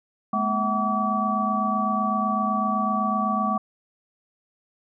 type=tone cluster; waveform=sine; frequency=211.3 / 239.2 / 653 / 752 / 1147 Hz; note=G#3 / A#3 / E5 / F#5 / D6; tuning=+30 / +45 / -17 / +28 / -41 cents; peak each=-26 / -33 / -33 / -28 / -24 dBFS; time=0.33-3.58 s; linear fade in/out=5 ms; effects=none